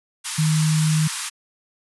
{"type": "high-pass noise", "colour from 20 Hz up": "white", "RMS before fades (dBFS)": -26, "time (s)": [0.24, 1.3], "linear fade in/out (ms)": 20, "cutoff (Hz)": 860, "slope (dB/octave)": 96}
{"type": "tone", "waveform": "sine", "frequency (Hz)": 155.56, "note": "D#3", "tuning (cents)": 0, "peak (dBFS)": -16, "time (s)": [0.38, 1.08], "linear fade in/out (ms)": 10}
{"effects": ["resampled to 24000 Hz"]}